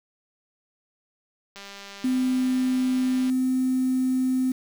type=click train; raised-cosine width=0.2 ms; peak=-24 dBFS; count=347; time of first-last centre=1.56-3.299 s; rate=199 Hz
type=tone with pitch glide; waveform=sine; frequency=256.1 to 257.7 Hz; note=C4 to C4; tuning=-37 to -26 cents; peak=-20 dBFS; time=2.04-4.52 s; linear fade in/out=5 ms; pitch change=+11 cents; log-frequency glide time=3.09-3.48 s
effects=7-bit